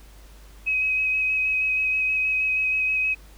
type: tone with vibrato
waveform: sine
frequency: 2538 Hz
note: D#7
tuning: 34 cents sharp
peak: -20 dBFS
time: 0.66-3.15 s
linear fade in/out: 20 ms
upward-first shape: square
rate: 6.3 Hz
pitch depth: 11 cents each way
effects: added 50 Hz sine -45 dBFS peak until 3.37 s + pink hiss -53 dBFS RMS until 3.37 s